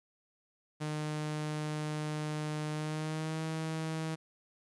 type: tone with pitch glide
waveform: sawtooth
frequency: 152.3 to 159.41 Hz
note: D#3 to D#3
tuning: -37 to +42 cents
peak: -30 dBFS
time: 0.8-4.16 s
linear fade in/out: 20 ms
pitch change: +79 cents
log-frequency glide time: 2.7-3.43 s
effects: resampled to 24000 Hz + 12-bit